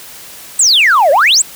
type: exponential two-way sweep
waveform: sine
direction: down then up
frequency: 8400 to 530 to 8400 Hz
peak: -4 dBFS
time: 0.59-1.42 s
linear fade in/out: 5 ms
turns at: 1.11 s
effects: tanh soft clip ceiling -3 dBFS + white hiss -33 dBFS RMS until 1.55 s